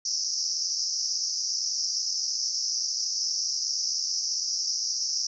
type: band-pass noise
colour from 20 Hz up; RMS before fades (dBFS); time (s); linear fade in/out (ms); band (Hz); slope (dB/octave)
white; -29; 0.05-5.27; 5; 5000 to 5900; 96
effects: none